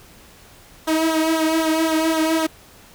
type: tone with flanger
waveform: sawtooth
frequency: 320 Hz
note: D#4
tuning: 49 cents sharp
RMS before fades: -19 dBFS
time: 0.87-2.47 s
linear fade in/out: 10 ms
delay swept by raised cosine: 0.39 to 2.59 ms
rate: 3.9 Hz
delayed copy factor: -0.85
effects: pink hiss -47 dBFS RMS until 2.94 s